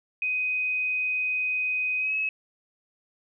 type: tone with pitch glide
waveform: sine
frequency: 2506 to 2573 Hz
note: D#7 to E7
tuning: +12 to -43 cents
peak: -24 dBFS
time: 0.22-2.29 s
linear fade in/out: 2 ms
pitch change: +45 cents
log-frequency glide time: 1.98-2.15 s
effects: none